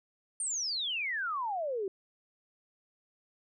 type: exponential sweep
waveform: sine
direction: down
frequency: 9200 to 370 Hz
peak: -31 dBFS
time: 0.4-1.88 s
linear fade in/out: 2 ms
effects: none